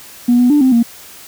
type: tone with pitch steps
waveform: sine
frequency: 242.2 / 246.2 / 294.1 / 260 / 233.8 Hz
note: B3 / B3 / D4 / C4 / A#3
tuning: -34 / -5 / +3 / -11 / +5 cents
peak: -6 dBFS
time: 0.28-0.83 s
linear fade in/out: 10 ms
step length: 110 ms
effects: tanh soft clip ceiling -3 dBFS + white hiss -37 dBFS RMS until 1.27 s